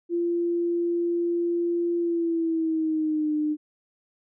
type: tone with pitch glide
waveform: sine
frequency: 343.8 to 302.8 Hz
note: F4 to D#4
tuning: -27 to -47 cents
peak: -22 dBFS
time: 0.09-3.57 s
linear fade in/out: 50 ms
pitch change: -220 cents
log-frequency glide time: 1.98-3.33 s
effects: none